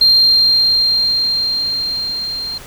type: tone with level ramp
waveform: sine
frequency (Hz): 4186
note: C8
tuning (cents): 0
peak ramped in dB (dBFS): -5 to -21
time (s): 0.01-2.58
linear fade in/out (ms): 5
effects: tanh soft clip ceiling -3 dBFS + pink hiss -36 dBFS RMS until 2.66 s